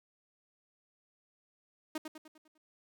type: tone with echo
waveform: sawtooth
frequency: 311.1 Hz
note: D#4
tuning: in tune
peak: -30 dBFS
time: 1.95-1.98 s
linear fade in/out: 5 ms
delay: 100 ms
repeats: 6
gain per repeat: -6 dB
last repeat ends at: 2.58 s
effects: none